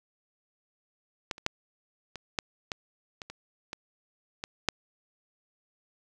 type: clicks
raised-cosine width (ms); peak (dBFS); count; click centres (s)
0.2; -14 / -28 / -9 / -22 / -10 / -15 / -22 / -24 / -19 / -17 / -6; 11; 1.312 / 1.381 / 1.464 / 2.157 / 2.388 / 2.718 / 3.218 / 3.3 / 3.731 / 4.439 / 4.687
effects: none